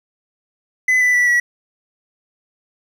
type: tone with pitch steps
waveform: triangle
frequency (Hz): 2016 / 1988.2 / 1960.9 / 1933.9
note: B6 / B6 / B6 / B6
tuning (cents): +35 / +11 / -13 / -37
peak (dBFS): -10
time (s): 0.88-1.4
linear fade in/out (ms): 5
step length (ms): 130
effects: 8-bit